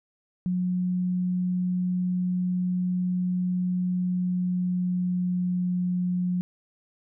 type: tone with pitch glide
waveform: sine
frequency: 181 to 179.65 Hz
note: F#3 to F3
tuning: -38 to +49 cents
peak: -23 dBFS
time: 0.46-6.41 s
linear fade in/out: 0 ms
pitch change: -13 cents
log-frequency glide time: 3.82-5.78 s
effects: none